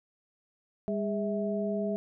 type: tone cluster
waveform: sine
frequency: 201.6 / 410.1 / 649 Hz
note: G3 / G#4 / E5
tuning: +49 / -22 / -27 cents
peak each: -31 / -34 / -33 dBFS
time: 0.88-1.96 s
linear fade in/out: 0 ms
effects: none